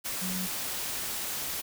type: tone in noise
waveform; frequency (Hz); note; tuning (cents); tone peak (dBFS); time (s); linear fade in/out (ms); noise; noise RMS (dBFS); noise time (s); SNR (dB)
sine; 185; F#3; 0; -33; 0.21-0.47; 20; white; -34; 0.04-1.62; -2
effects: none